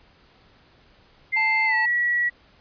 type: tone with pitch glide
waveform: sine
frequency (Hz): 2093 to 1930.4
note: C7 to B6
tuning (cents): 0 to -40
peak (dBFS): -19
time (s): 1.32-2.3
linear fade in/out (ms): 20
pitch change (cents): -140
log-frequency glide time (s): 1.66-1.75
type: tone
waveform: square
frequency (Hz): 880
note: A5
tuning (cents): 0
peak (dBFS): -26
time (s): 1.36-1.86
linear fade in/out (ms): 10
effects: pink hiss -56 dBFS RMS until 2.6 s + resampled to 11025 Hz